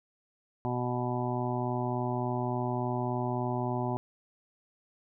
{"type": "harmonic tone", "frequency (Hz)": 123.47, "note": "B2", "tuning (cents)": 0, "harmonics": [1, 2, 3, 5, 6, 7, 8], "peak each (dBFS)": [-33, -35, -36, -39, -38, -38, -40], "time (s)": [0.65, 3.97], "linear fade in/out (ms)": 0, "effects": []}